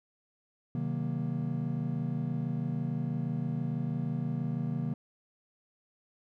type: chord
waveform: triangle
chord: C half-diminished seventh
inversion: none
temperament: just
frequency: 130.81 / 156.98 / 188.37 / 235.5 Hz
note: C3 / Eb3 / Gb3 / Bb3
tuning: 0 / +16 / +31 / +18 cents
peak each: -33 / -32 / -38 / -34 dBFS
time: 0.75-4.94 s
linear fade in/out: 2 ms
effects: none